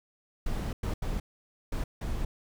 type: noise bursts at uneven times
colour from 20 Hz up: brown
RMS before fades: -31 dBFS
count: 5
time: 0.46-0.73 / 0.83-0.94 / 1.02-1.2 / 1.72-1.84 / 2.01-2.25 s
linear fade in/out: 5 ms
effects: none